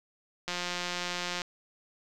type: click train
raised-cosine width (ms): 0.2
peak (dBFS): -16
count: 167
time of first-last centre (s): 0.48-1.418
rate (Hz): 177
effects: none